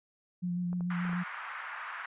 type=tone with vibrato; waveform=sine; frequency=176.9 Hz; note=F3; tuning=23 cents sharp; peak=-30 dBFS; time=0.42-1.24 s; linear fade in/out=20 ms; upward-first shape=square; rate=6.8 Hz; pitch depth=17 cents each way
type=clicks; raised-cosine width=1 ms; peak=-33 dBFS; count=5; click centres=0.73 / 0.808 / 1.052 / 1.094 / 1.132 s
type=band-pass noise; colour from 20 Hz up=white; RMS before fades=-41 dBFS; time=0.9-2.06 s; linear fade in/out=5 ms; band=1000 to 1800 Hz; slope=24 dB/octave
effects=resampled to 8000 Hz